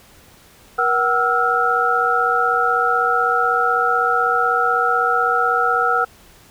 sine tone cluster, 478 / 753 / 1318 / 1414 Hz, A#4 / F#5 / E6 / F6, +43 / +30 / -1 / +21 cents, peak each -23 / -21 / -18 / -20 dBFS, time 0.78-6.05 s, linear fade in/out 10 ms, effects pink hiss -48 dBFS RMS until 6.5 s

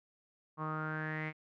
sawtooth tone with low-pass filter sweep, 155.56 Hz, D#3, in tune, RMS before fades -38 dBFS, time 0.57-1.33 s, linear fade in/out 50 ms, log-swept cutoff 1100 to 2200 Hz, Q 8.1, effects none

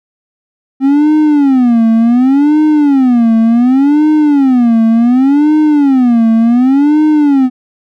triangle tone with vibrato, 262.9 Hz, C4, 8 cents sharp, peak -3 dBFS, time 0.8-7.5 s, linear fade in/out 50 ms, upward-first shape sine, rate 0.68 Hz, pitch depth 270 cents each way, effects none

